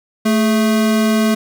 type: tone pair together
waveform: square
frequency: 220 / 418.3 Hz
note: A3 / G#4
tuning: 0 / +12 cents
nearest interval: major seventh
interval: 1112 cents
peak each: -13 / -23 dBFS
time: 0.25-1.35 s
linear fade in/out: 10 ms
effects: none